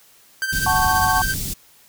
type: tone with tremolo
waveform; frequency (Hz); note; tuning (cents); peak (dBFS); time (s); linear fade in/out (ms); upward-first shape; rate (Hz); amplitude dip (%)
45% pulse; 1560; G6; -9; -19; 0.42-1.34; 0; sine; 15; 60
type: band-stop noise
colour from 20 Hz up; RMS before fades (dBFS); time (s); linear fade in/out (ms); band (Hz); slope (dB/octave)
pink; -25; 0.52-1.54; 10; 180 to 5400; 12
type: chord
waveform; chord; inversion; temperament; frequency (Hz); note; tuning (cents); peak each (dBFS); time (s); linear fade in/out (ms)
sine; F# minor; none; equal; 740 / 880 / 1108.7; F#5 / A5 / C#6; 0 / 0 / 0; -21; 0.66-1.22; 5
effects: white hiss -52 dBFS RMS until 1.88 s